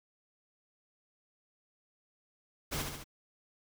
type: noise with echo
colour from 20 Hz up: pink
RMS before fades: -35 dBFS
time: 2.71-2.83 s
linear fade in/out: 20 ms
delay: 71 ms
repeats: 3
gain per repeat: -4 dB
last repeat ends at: 3.043 s
effects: none